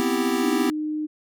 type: chord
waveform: square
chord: C major seventh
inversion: third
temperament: equal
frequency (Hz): 246.9 / 261.6 / 329.6 / 392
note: B3 / C4 / E4 / G4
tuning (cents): 0 / 0 / 0 / 0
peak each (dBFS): -27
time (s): 0-0.7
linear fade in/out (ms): 0
type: tone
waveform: sine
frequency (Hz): 305.6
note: D#4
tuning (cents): -31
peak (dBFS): -24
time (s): 0.42-1.07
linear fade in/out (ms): 20
effects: none